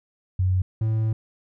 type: tone pair in turn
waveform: sine / triangle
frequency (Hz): 92.6 / 110.34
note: F#2 / A2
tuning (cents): +2 / +5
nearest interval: minor third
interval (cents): 303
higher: second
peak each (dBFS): -18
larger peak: neither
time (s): 0.39-0.62 / 0.81-1.13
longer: second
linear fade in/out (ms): 5
effects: none